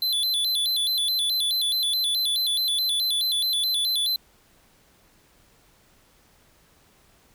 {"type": "tone with vibrato", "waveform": "square", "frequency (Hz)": 3748, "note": "A#7", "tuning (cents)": 9, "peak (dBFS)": -22, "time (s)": [0.02, 4.16], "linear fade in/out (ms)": 2, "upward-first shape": "square", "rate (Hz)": 4.7, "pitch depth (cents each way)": 140, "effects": ["pink hiss -59 dBFS RMS until 7.34 s"]}